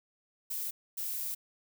violet noise bursts at uneven times, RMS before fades -36 dBFS, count 2, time 0.5-0.71 / 0.97-1.35 s, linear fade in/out 10 ms, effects none

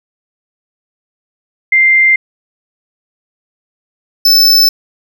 sine / square tone pair in turn, 2093 / 5274 Hz, C7 / E8, 0 / 0 cents, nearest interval octave + major third, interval 1600 cents, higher second, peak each -5 dBFS, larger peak neither, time 1.72-2.16 / 4.25-4.69 s, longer neither, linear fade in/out 5 ms, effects none

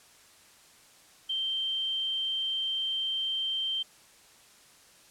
sine tone, 3136 Hz, G7, in tune, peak -28 dBFS, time 1.29-3.83 s, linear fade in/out 10 ms, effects white hiss -57 dBFS RMS until 5.1 s + low-pass 10000 Hz 12 dB/octave

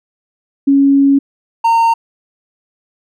sine / triangle tone pair in turn, 277.2 / 917.4 Hz, C#4 / A#5, 0 / -28 cents, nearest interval octave + major sixth, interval 2072 cents, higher second, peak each -6 dBFS, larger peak neither, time 0.67-1.19 / 1.64-1.94 s, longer first, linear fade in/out 10 ms, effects none

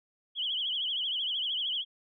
sine tone with vibrato, 3136 Hz, G7, in tune, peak -29 dBFS, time 0.35-1.85 s, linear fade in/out 50 ms, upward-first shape triangle, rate 13 Hz, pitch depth 150 cents each way, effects none

